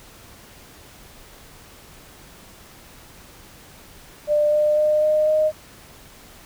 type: tone with pitch steps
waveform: sine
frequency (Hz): 596 / 601.5 / 607.1 / 612.8 / 618.4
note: D5 / D5 / D#5 / D#5 / D#5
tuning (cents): +25 / +41 / -43 / -27 / -11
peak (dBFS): -15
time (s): 4.27-5.52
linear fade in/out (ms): 50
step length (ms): 250
effects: pink hiss -46 dBFS RMS until 6.45 s